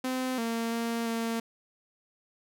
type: tone with pitch steps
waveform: sawtooth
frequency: 257.1 / 229.6 / 231.5 / 228.7 Hz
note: C4 / A#3 / A#3 / A#3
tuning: -30 / -26 / -12 / -33 cents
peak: -25 dBFS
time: 0.04-1.4 s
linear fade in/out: 5 ms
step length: 340 ms
effects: none